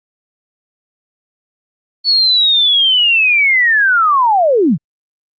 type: linear sweep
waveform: sine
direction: down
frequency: 4453 to 122.5 Hz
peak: -8 dBFS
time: 2.04-4.78 s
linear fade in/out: 50 ms
effects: Opus 32 kbps